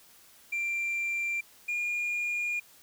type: tone pair in turn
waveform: sine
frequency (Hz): 2366 / 2424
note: D7 / D#7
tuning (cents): +12 / -46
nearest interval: unison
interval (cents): 42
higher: second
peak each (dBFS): -26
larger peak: neither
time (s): 0.52-1.41 / 1.68-2.6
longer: second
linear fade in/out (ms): 10
effects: tanh soft clip ceiling -27 dBFS + white hiss -57 dBFS RMS until 2.82 s